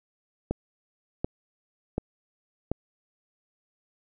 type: click train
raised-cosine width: 2 ms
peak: -13 dBFS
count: 4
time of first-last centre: 0.51-2.716 s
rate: 1.36 Hz
effects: none